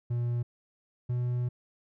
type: tone pair in turn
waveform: triangle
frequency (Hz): 120 / 122.8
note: B2 / B2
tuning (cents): -49 / -9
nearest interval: unison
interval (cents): 40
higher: second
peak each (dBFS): -25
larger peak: neither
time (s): 0.1-0.43 / 1.09-1.49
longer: second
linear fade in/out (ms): 10
effects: none